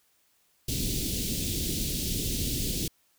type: band-stop noise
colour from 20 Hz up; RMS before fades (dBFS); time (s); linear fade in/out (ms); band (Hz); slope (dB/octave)
pink; -30; 0.68-2.88; 5; 370 to 3200; 24
effects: white hiss -68 dBFS RMS until 3.18 s